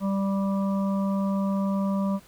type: harmonic tone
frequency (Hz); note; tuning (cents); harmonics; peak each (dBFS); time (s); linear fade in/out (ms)
196; G3; 0; 1 / 3 / 5 / 6; -23 / -33 / -37 / -39; 0-2.2; 50
effects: pink hiss -54 dBFS RMS until 2.27 s